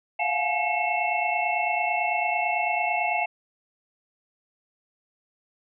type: tone cluster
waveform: sine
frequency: 691 / 720 / 849 / 2175 / 2673 Hz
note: F5 / F#5 / G#5 / C#7 / E7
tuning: -19 / -47 / +38 / -33 / +23 cents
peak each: -29 dBFS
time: 0.19-3.26 s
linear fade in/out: 10 ms
effects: none